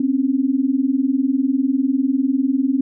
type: tone pair together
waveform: sine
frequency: 257.5 / 277.5 Hz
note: C4 / C#4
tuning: -28 / +2 cents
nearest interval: minor second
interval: 130 cents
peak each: -18 dBFS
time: 0-2.81 s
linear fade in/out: 5 ms
effects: none